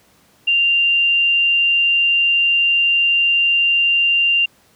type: tone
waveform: sine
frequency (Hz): 2784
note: F7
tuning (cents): -6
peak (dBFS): -12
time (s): 0.47-4.46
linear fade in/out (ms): 10
effects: pink hiss -54 dBFS RMS until 4.75 s + high-pass 80 Hz 12 dB/octave